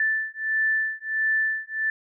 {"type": "beating tone pair", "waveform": "sine", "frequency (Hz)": [1760, 1761.5], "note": ["A6", "A6"], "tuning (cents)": [0, 1], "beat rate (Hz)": 1.5, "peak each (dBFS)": -25, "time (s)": [0, 1.9], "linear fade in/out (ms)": 2, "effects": []}